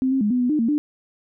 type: tone with pitch steps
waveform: sine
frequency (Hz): 260.6 / 267 / 208.4 / 249.2 / 246.5 / 303.1 / 229.4 / 296.5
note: C4 / C4 / G#3 / B3 / B3 / D#4 / A#3 / D4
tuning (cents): -7 / +35 / +6 / +16 / -3 / -45 / -28 / +17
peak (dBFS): -17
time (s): 0.02-0.78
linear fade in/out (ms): 0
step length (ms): 95
effects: none